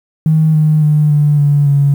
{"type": "tone with pitch steps", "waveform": "triangle", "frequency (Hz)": [157.4, 154.07, 150.81, 147.62, 144.5, 141.45], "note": ["D#3", "D#3", "D3", "D3", "D3", "C#3"], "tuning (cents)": [20, -17, 46, 9, -28, 35], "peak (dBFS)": -3, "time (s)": [0.26, 1.94], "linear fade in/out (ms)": 2, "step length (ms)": 280, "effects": ["tanh soft clip ceiling -5 dBFS", "7-bit"]}